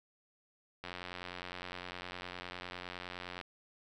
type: click train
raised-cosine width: 0.3 ms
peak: -26 dBFS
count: 232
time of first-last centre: 0.84-3.412 s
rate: 89.8 Hz
effects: none